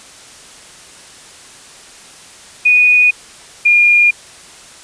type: tone pair in turn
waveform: sine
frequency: 2472 / 2418 Hz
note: D#7 / D7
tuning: -12 / +50 cents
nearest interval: unison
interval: 38 cents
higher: first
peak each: -6 dBFS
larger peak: neither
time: 2.65-3.11 / 3.65-4.11 s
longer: neither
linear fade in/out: 10 ms
effects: white hiss -38 dBFS RMS until 4.83 s + resampled to 22050 Hz